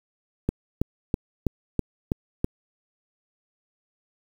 click train, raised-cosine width 3 ms, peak -9 dBFS, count 7, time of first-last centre 0.49-2.444 s, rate 3.07 Hz, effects 7-bit

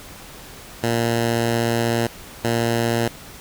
10% pulse tone bursts at uneven times, 116.54 Hz, A#2, in tune, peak -10 dBFS, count 2, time 0.83-2.07 / 2.44-3.08 s, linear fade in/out 5 ms, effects pink hiss -40 dBFS RMS until 3.4 s

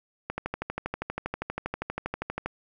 click train, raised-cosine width 0.5 ms, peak -15 dBFS, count 28, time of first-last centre 0.3-2.46 s, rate 12.5 Hz, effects none

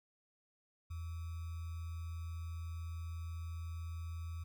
sine tone with sample-and-hold, 83 Hz, E2, 12 cents sharp, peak -40 dBFS, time 0.9-4.44 s, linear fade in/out 10 ms, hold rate 1225 Hz, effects none

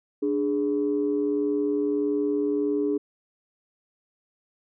sine tone pair together, 293.7 / 415.3 Hz, D4 / G#4, 0 / 0 cents, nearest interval tritone, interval 600 cents, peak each -24 dBFS, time 0.22-2.98 s, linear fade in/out 10 ms, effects tanh soft clip ceiling -15 dBFS

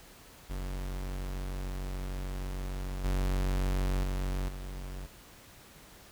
45% pulse tone with level steps, 46.72 Hz, F#1, 18 cents sharp, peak -34 / -27 / -30 / -38 dBFS, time 0.49-5.07 s, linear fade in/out 20 ms, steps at 3.04 / 4.03 / 4.48 s, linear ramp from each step 10 ms, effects pink hiss -54 dBFS RMS until 6.11 s

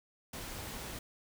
pink noise, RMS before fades -43 dBFS, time 0.33-0.99 s, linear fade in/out 5 ms, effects none

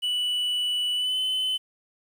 triangle tone with pitch glide, 2960 to 3036 Hz, F#7 to F#7, 0 to +44 cents, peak -22 dBFS, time 0.02-1.58 s, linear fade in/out 20 ms, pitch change +44 cents, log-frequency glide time 0.95-1.18 s, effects 9-bit

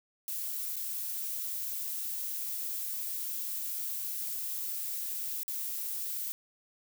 violet noise with dropouts, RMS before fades -36 dBFS, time 0.28-6.32 s, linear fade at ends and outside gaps 0 ms, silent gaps 0.758-0.766 / 5.432-5.48 s, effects none

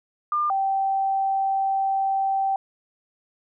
sine tone pair in turn, 1200 / 777.7 Hz, D6 / G5, +37 / -14 cents, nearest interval minor sixth, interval 751 cents, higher first, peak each -20 dBFS, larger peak neither, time 0.32-0.5 / 0.5-2.56 s, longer second, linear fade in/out 2 ms, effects none

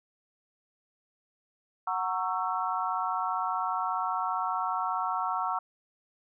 sine chord, F# dominant seventh, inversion none, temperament just, 740 / 925 / 1110 / 1332 Hz, F#5 / A#5 / C#6 / E6, 0 / -14 / +2 / +18 cents, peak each -33 dBFS, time 1.87-5.59 s, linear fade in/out 5 ms, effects none

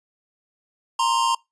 square tone pair together, 932.3 / 1048 Hz, A#5 / C6, 0 / +2 cents, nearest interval major second, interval 202 cents, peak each -22 dBFS, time 0.99-1.35 s, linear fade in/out 5 ms, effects noise-tail reverb RT60 0.2 s tail -24 dB re dry + resampled to 22050 Hz

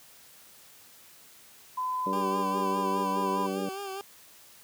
sine tone with pitch glide, 1013 to 997.3 Hz, B5 to B5, +44 to +17 cents, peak -28 dBFS, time 1.77-3.47 s, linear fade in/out 10 ms, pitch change -27 cents, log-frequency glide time 2.46-3 s
harmonic tone, 96 Hz, G2, 36 cents flat, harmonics 2 / 3 / 4 / 5 / 6, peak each -34 / -36 / -37 / -38 / -39 dBFS, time 2.06-3.69 s, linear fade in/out 5 ms
20% pulse tone with vibrato, 392 Hz, G4, in tune, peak -30 dBFS, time 2.13-4.01 s, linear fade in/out 0 ms, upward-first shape sine, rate 4.9 Hz, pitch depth 50 cents each way
effects white hiss -54 dBFS RMS until 4.63 s + high-pass 60 Hz 12 dB/octave

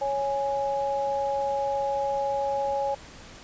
sine tone pair together, 554.4 / 830.7 Hz, C#5 / G#5, 0 / 0 cents, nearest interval perfect fifth, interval 700 cents, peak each -27 dBFS, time 0.01-2.95 s, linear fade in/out 10 ms, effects pink hiss -46 dBFS RMS until 3.43 s + resampled to 16000 Hz

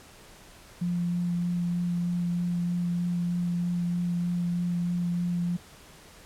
sine tone with vibrato, 174.61 Hz, F3, in tune, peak -25 dBFS, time 0.81-5.57 s, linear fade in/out 10 ms, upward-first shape sine, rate 3.2 Hz, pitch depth 10 cents each way, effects pink hiss -51 dBFS RMS until 6.25 s + low-pass 12000 Hz 12 dB/octave

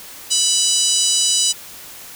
harmonic tone, 987.8 Hz, B5, in tune, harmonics 3 / 4 / 5 / 6 / 7 / 8 / 9, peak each -22 / -22 / -22 / -22 / -22 / -22 / -22 dBFS, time 0.3-1.53 s, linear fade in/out 20 ms, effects white hiss -37 dBFS RMS until 2.15 s

